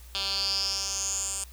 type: tone with band-pass filter sweep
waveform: 10% pulse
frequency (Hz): 196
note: G3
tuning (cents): 0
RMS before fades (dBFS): -30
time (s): 0.15-1.44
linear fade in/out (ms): 0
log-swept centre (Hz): 3900 to 8200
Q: 7
effects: added 60 Hz sine -45 dBFS peak until 1.52 s + white hiss -54 dBFS RMS until 1.52 s